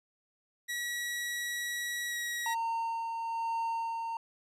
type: tone with pitch glide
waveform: sawtooth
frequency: 1925 to 1910.6 Hz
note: B6 to A#6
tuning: -45 to +42 cents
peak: -30 dBFS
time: 0.68-2.55 s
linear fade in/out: 20 ms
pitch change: -13 cents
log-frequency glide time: 2.09-2.14 s
type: tone with tremolo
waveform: triangle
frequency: 915 Hz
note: A#5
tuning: 32 cents flat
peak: -28 dBFS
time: 2.46-4.17 s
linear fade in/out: 2 ms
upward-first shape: sine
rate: 1.1 Hz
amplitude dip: 35%
effects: resampled to 32000 Hz